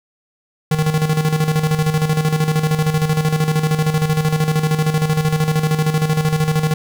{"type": "tone with tremolo", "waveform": "square", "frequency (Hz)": 155.56, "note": "D#3", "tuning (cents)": 0, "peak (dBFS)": -13, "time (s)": [0.71, 6.74], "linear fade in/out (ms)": 5, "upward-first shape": "square", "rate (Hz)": 13, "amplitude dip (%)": 60, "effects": ["9-bit"]}